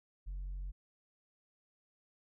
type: tone with tanh clipping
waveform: sine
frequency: 46.06 Hz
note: F#1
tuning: 7 cents flat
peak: -39 dBFS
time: 0.26-0.72 s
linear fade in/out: 20 ms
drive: 1 dB
effects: none